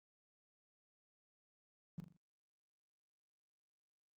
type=tone with echo; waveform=sine; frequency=168.6 Hz; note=E3; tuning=39 cents sharp; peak=-40 dBFS; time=1.98-2 s; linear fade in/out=0 ms; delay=41 ms; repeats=4; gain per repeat=-7 dB; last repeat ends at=2.164 s; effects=high-pass 80 Hz 12 dB/octave + Opus 24 kbps